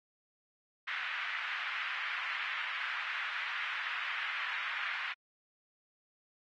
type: band-pass noise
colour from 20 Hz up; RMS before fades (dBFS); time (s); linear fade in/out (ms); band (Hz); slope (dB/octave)
pink; -38; 0.87-5.13; 10; 1400 to 2600; 24
effects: AAC 32 kbps